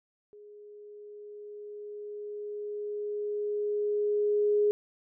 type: tone with level ramp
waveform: sine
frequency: 415.8 Hz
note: G#4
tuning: 2 cents sharp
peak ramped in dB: -48 to -21 dBFS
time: 0.33-4.71 s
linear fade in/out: 0 ms
effects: none